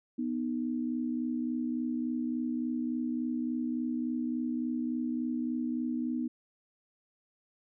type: tone pair together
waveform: sine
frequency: 245.8 / 309.3 Hz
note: B3 / D#4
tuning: -8 / -10 cents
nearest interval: major third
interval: 398 cents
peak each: -31 / -35 dBFS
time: 0.18-6.28 s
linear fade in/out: 10 ms
effects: none